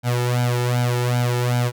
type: tone with flanger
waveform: sawtooth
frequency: 122.3 Hz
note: B2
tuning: 16 cents flat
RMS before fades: -20 dBFS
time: 0.03-1.72 s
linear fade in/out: 50 ms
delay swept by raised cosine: 1.3 to 2.29 ms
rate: 2.6 Hz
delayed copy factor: +0.9
effects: none